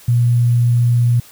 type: tone with sample-and-hold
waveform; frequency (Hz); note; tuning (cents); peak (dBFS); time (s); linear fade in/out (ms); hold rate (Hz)
sine; 119.9; A#2; +49; -10; 0.08-1.2; 5; 11025
effects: white hiss -43 dBFS RMS until 1.31 s